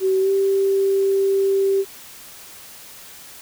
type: tone with pitch glide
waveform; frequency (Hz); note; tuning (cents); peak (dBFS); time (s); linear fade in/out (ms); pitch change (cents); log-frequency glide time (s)
sine; 380 to 390.5; F#4 to G4; +46 to -7; -15; 0-1.85; 50; +47; 0.2-0.3
effects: white hiss -41 dBFS RMS until 3.41 s